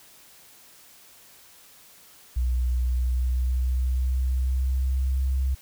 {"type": "tone with pitch glide", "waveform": "sine", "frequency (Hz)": [61.74, 65.79], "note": ["B1", "C2"], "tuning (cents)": [0, 10], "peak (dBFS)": -21, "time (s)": [2.36, 5.55], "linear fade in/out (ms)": 10, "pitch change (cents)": 110, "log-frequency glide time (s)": [2.8, 5.18], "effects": ["white hiss -52 dBFS RMS until 5.61 s"]}